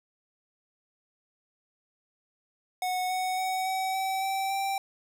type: tone with pitch steps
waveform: square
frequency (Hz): 735 / 742.7 / 750.4 / 758.3 / 766.2 / 774.2 / 782.3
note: F#5 / F#5 / F#5 / F#5 / G5 / G5 / G5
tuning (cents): -12 / +6 / +24 / +42 / -40 / -22 / -4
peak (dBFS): -28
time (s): 2.82-4.78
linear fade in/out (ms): 2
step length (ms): 280
effects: none